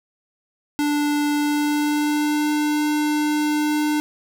square tone with pitch glide, 293.7 to 299.9 Hz, D4 to D4, 0 to +36 cents, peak -19 dBFS, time 0.79-4 s, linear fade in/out 0 ms, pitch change +36 cents, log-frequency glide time 1.33-2.62 s, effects none

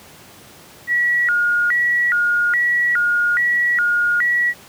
sine tone with vibrato, 1661.2 Hz, G#6, in tune, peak -14 dBFS, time 0.87-4.54 s, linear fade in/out 50 ms, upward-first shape square, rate 1.2 Hz, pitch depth 260 cents each way, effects pink hiss -43 dBFS RMS until 4.68 s + high-pass 100 Hz 12 dB/octave

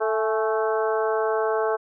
harmonic tone with a mistuned harmonic, 220 Hz, A3, in tune, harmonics 2 / 3 / 4 / 5 / 6 / 7, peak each -23 / -27 / -29 / -31 / -33 / -34 dBFS, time 0-1.77 s, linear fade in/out 20 ms, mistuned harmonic 4, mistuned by -48 cents, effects none

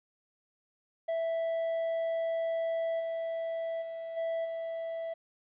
triangle tone with level steps, 659.3 Hz, E5, in tune, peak -27 / -30 / -35 / -28 / -32 dBFS, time 1.08-5.14 s, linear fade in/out 10 ms, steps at 2.99 / 3.81 / 4.16 / 4.44 s, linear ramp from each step 20 ms, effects resampled to 8000 Hz + 11-bit

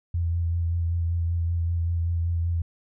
sine tone with vibrato, 84.7 Hz, E2, 48 cents sharp, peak -22 dBFS, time 0.14-2.62 s, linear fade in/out 5 ms, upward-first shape sine, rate 5.2 Hz, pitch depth 23 cents each way, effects none

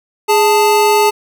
square tone pair together, 415.3 / 880 Hz, G#4 / A5, 0 / 0 cents, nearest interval octave + minor second, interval 1300 cents, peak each -12 dBFS, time 0.28-1.11 s, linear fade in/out 20 ms, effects none

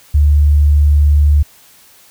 sine tone, 73.42 Hz, D2, in tune, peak -6 dBFS, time 0.14-1.43 s, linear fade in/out 10 ms, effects white hiss -45 dBFS RMS until 2.1 s

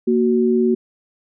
sine tone pair together, 233.1 / 371.8 Hz, A#3 / F#4, 0 / +8 cents, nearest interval minor sixth, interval 808 cents, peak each -16 dBFS, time 0.07-0.75 s, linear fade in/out 10 ms, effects none

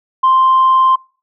sine tone, 1046.5 Hz, C6, in tune, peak -6 dBFS, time 0.23-0.96 s, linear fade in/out 10 ms, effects noise-tail reverb RT60 0.4 s tail -26 dB re dry + tanh soft clip ceiling -4 dBFS

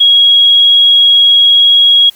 sine tone, 3307 Hz, G#7, 8 cents flat, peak -3 dBFS, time 0-2.1 s, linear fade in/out 10 ms, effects white hiss -42 dBFS RMS until 2.15 s

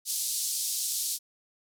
white band-pass noise, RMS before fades -31 dBFS, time 0.05-1.19 s, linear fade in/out 50 ms, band 4200 to 12000 Hz, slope 24 dB/octave, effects none

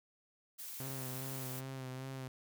blue noise, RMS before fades -46 dBFS, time 0.58-1.61 s, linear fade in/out 20 ms
sawtooth tone with vibrato, 131.3 Hz, C3, 6 cents sharp, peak -38 dBFS, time 0.8-2.28 s, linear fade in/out 2 ms, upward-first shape sine, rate 2.5 Hz, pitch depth 35 cents each way
effects none

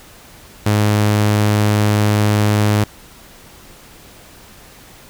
sawtooth tone, 105 Hz, G#2, 19 cents sharp, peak -8 dBFS, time 0.66-2.84 s, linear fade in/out 5 ms, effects pink hiss -42 dBFS RMS until 5.09 s

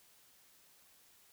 silence, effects white hiss -65 dBFS RMS until 1.32 s

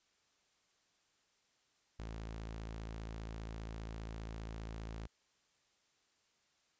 sawtooth tone, 55 Hz, A1, in tune, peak -39 dBFS, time 1.99-5.07 s, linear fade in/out 5 ms, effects white hiss -75 dBFS RMS until 6.79 s + resampled to 16000 Hz

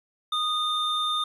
triangle tone pair together, 1238 / 3615 Hz, D#6 / A7, -9 / +46 cents, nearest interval octave + perfect fifth, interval 1855 cents, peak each -25 dBFS, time 0.32-1.24 s, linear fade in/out 5 ms, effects resampled to 32000 Hz + 10-bit

